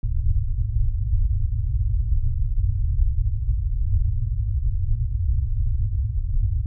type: low-pass noise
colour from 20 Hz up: pink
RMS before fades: -21 dBFS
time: 0.03-6.66 s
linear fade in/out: 2 ms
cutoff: 120 Hz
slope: 96 dB/octave
effects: none